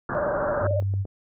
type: low-pass noise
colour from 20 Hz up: white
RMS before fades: -29 dBFS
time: 0.09-0.67 s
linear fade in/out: 2 ms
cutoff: 1600 Hz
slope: 96 dB/octave
type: tone with vibrato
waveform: sine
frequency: 587.3 Hz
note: D5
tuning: in tune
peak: -24 dBFS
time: 0.15-0.8 s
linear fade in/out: 0 ms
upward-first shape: square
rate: 18 Hz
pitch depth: 57 cents each way
type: tone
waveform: sine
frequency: 98 Hz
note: G2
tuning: in tune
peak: -22 dBFS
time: 0.6-1.06 s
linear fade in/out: 50 ms
type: click train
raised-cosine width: 2 ms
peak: -26 dBFS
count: 4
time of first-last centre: 0.71-1.053 s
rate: 8.75 Hz
effects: none